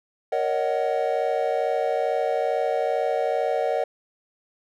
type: chord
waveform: triangle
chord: D# minor seventh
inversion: second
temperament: just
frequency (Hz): 466.7 / 560 / 622.3 / 746.7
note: A#4 / C#5 / D#5 / F#5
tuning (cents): +2 / +18 / 0 / +16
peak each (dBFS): -25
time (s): 0.32-3.84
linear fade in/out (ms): 5
effects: none